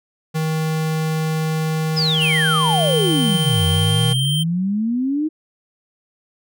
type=tone; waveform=square; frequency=158 Hz; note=D#3; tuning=27 cents sharp; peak=-19 dBFS; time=0.34-4.14 s; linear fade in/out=20 ms
type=exponential two-way sweep; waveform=sine; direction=down then up; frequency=5270 to 87.31 to 318.1 Hz; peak=-17 dBFS; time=1.96-5.29 s; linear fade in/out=20 ms; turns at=3.66 s
type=tone with vibrato; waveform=square; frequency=3136 Hz; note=G7; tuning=in tune; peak=-21 dBFS; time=2.2-4.44 s; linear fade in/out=20 ms; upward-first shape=sine; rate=0.69 Hz; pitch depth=8 cents each way
effects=none